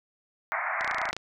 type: band-pass noise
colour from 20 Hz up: white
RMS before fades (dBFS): -30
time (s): 0.52-1.11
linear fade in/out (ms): 0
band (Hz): 620 to 2200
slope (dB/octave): 96
type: clicks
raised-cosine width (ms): 0.2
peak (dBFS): -17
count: 11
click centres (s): 0.81 / 0.846 / 0.877 / 0.912 / 0.946 / 0.984 / 1.016 / 1.055 / 1.09 / 1.13 / 1.166
effects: none